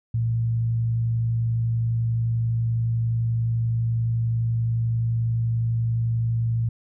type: tone with frequency modulation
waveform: sine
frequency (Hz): 115.3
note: A#2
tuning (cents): -19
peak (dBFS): -20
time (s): 0.14-6.69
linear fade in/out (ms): 5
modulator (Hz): 51.6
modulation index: 0.22
effects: none